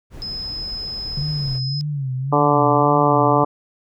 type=noise; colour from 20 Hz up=brown; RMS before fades=-34 dBFS; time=0.1-1.61 s; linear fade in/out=50 ms
type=tone; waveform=sine; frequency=5100 Hz; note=D#8; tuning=42 cents sharp; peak=-26 dBFS; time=0.22-1.81 s; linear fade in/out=0 ms
type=tone with vibrato; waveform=sine; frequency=138.59 Hz; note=C#3; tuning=in tune; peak=-21 dBFS; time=1.17-3.44 s; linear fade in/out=5 ms; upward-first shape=sine; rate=1.8 Hz; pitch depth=130 cents each way
type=harmonic tone; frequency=145.9 Hz; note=D3; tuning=11 cents flat; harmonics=2 / 3 / 4 / 5 / 6 / 7 / 8; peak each=-21 / -21 / -21 / -21 / -21 / -21 / -21 dBFS; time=2.32-3.45 s; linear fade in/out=10 ms
effects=none